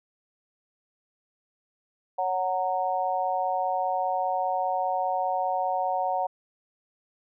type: chord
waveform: sine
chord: F# major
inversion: second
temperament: just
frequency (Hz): 555 / 740 / 925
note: C#5 / F#5 / A#5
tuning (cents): +2 / 0 / -14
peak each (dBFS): -31 / -26 / -30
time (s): 2.18-6.27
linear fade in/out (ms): 10
effects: none